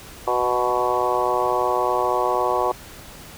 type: harmonic tone with a mistuned harmonic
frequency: 123.7 Hz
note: B2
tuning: 3 cents sharp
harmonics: 3 / 4 / 5 / 6 / 7 / 8 / 9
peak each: -26 / -26 / -26 / -26 / -26 / -26 / -26 dBFS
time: 0.27-2.72 s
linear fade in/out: 5 ms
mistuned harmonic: 6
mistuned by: -19 cents
effects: pink hiss -41 dBFS RMS until 3.37 s